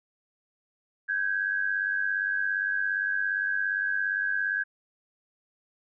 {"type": "tone pair together", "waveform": "sine", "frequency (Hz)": [1553.6, 1651], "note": ["G6", "G#6"], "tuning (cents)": [-16, -11], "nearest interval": "minor second", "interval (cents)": 105, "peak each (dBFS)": -28, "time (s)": [1.08, 4.64], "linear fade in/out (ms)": 20, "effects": []}